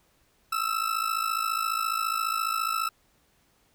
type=ring-modulated tone; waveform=40% pulse; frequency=1318.5 Hz; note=E6; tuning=in tune; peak=-22 dBFS; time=0.52-2.89 s; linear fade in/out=5 ms; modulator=27.3 Hz; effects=pink hiss -66 dBFS RMS until 3.74 s